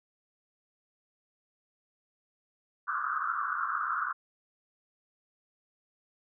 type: band-pass noise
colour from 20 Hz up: pink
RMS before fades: -32 dBFS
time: 2.87-4.13 s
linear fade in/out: 20 ms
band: 1100 to 1500 Hz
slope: 96 dB/octave
effects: none